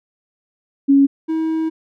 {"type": "tone pair in turn", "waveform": ["sine", "triangle"], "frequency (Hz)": [277.2, 320.4], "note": ["C#4", "E4"], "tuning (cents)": [0, -49], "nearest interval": "minor third", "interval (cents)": 251, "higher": "second", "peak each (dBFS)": [-8, -15], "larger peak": "first", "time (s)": [[0.88, 1.07], [1.28, 1.7]], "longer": "second", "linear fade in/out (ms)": 20, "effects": []}